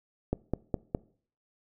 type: click train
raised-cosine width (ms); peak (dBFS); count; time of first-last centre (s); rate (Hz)
2; -14; 4; 0.33-0.949; 4.85
effects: noise-tail reverb RT60 0.5 s tail -22 dB re dry